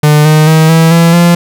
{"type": "tone with pitch steps", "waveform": "45% pulse", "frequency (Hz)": [150, 154.22, 158.55, 163.01, 167.59, 172.3], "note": ["D3", "D#3", "D#3", "E3", "E3", "F3"], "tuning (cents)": [37, -15, 33, -19, 29, -23], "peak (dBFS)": -3, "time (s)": [0.03, 1.35], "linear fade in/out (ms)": 5, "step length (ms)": 220, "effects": []}